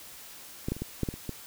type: clicks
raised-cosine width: 3 ms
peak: -17 / -16 / -28 / -19 / -14 / -17 / -27 / -20 dBFS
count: 8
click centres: 0.685 / 0.72 / 0.766 / 0.82 / 1.033 / 1.088 / 1.14 / 1.293 s
effects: white hiss -47 dBFS RMS until 1.46 s